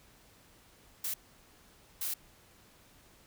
blue noise bursts at uneven times, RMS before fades -35 dBFS, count 2, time 1.04-1.14 / 2.01-2.14 s, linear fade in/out 5 ms, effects pink hiss -61 dBFS RMS until 3.26 s

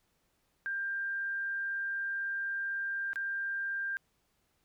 sine tone with dropouts, 1591 Hz, G6, 25 cents sharp, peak -32 dBFS, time 0.66-3.97 s, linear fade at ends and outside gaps 0 ms, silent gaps 3.132-3.158 s, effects pink hiss -75 dBFS RMS until 4.64 s

